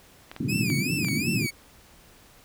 clicks, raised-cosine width 0.3 ms, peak -22 dBFS, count 5, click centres 0.315 / 0.364 / 0.701 / 1.047 / 1.085 s
pink band-pass noise, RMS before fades -27 dBFS, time 0.4-1.47 s, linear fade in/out 5 ms, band 110 to 330 Hz, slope 48 dB/octave
sawtooth tone with vibrato, 2441 Hz, D#7, 34 cents flat, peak -25 dBFS, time 0.48-1.51 s, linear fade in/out 20 ms, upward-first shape sine, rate 2.7 Hz, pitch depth 160 cents each way
effects pink hiss -54 dBFS RMS until 2.44 s

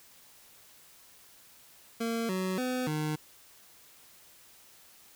25% pulse tone with pitch steps, 229.4 / 186.7 / 253.3 / 153.2 Hz, A#3 / F#3 / B3 / D#3, -28 / +16 / +44 / -27 cents, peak -26 dBFS, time 2-3.16 s, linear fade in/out 10 ms, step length 290 ms, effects white hiss -57 dBFS RMS until 5.15 s

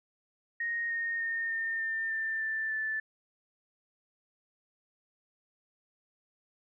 sine tone with pitch steps, 1864.7 / 1848.6 / 1832.7 / 1816.9 / 1801.2 / 1785.6 / 1770.2 / 1755 Hz, A#6 / A#6 / A#6 / A#6 / A6 / A6 / A6 / A6, 0 / -15 / -30 / -45 / +40 / +25 / +10 / -5 cents, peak -30 dBFS, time 0.6-3 s, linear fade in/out 5 ms, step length 300 ms, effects none

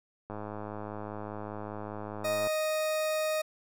click train, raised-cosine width 1 ms, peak -25 dBFS, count 229, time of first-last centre 0.3-2.471 s, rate 105 Hz
40% pulse tone, 622.3 Hz, D#5, in tune, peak -27 dBFS, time 2.24-3.42 s, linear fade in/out 10 ms
effects none

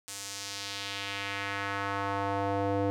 square tone with band-pass filter sweep, 99.5 Hz, G2, 26 cents sharp, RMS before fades -33 dBFS, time 0.08-2.9 s, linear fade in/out 0 ms, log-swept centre 8000 to 470 Hz, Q 1.4, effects none

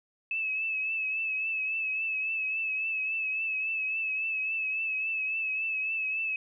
sine tone with vibrato, 2600 Hz, E7, 24 cents flat, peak -28 dBFS, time 0.31-6.36 s, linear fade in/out 2 ms, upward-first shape triangle, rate 3.6 Hz, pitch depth 46 cents each way, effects none

